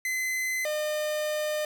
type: tone pair in turn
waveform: 45% pulse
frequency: 2041 / 606.8 Hz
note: C7 / D#5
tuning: -44 / -44 cents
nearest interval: octave + major sixth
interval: 2100 cents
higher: first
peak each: -27 dBFS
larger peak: neither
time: 0.05-0.65 / 0.65-1.65 s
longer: second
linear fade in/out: 2 ms
effects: none